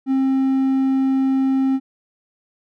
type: tone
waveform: triangle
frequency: 266.4 Hz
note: C4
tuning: 31 cents sharp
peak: -13 dBFS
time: 0.06-1.8 s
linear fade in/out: 50 ms
effects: none